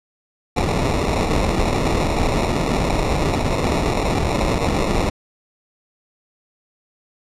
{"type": "noise with sample-and-hold", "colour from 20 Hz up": "pink", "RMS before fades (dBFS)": -19, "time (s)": [0.56, 5.1], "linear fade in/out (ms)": 10, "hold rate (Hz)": 1575, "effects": ["low-pass 8000 Hz 12 dB/octave"]}